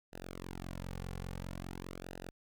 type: tone with flanger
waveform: sawtooth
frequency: 44.98 Hz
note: F#1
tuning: 48 cents flat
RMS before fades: -44 dBFS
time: 0.12-2.31 s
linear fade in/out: 20 ms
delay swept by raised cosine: 0.89 to 3.19 ms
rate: 0.49 Hz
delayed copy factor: -0.9
effects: none